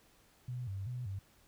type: tone with vibrato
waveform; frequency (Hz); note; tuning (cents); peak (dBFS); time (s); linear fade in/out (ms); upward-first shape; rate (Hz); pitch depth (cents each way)
sine; 110; A2; 0; -37; 0.48-1.19; 5; square; 2.6; 210
effects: pink hiss -66 dBFS RMS until 1.47 s